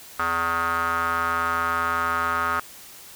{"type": "tone with band-pass filter", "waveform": "square", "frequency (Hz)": 83.8, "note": "E2", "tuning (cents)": 29, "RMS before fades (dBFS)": -24, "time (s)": [0.19, 2.6], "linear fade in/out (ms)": 5, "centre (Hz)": 1300, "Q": 6.6, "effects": ["white hiss -44 dBFS RMS until 3.15 s"]}